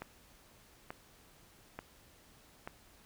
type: click train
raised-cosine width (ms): 0.5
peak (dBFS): -26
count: 4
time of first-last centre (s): 0.02-2.675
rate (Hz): 1.13
effects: pink hiss -62 dBFS RMS until 3.05 s